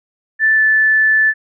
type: tone with pitch glide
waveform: sine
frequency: 1760 to 1748.9 Hz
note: A6 to A6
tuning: 0 to -11 cents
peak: -9 dBFS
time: 0.39-1.34 s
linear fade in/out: 50 ms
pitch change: -11 cents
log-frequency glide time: 0.55-0.61 s
effects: none